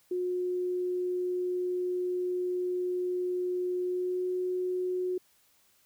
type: tone with pitch glide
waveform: sine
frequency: 361.2 to 365 Hz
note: F#4 to F#4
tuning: -42 to -24 cents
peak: -28 dBFS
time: 0.11-5.18 s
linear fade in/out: 5 ms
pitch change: +18 cents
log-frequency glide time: 3.83-4.27 s
effects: white hiss -66 dBFS RMS until 5.85 s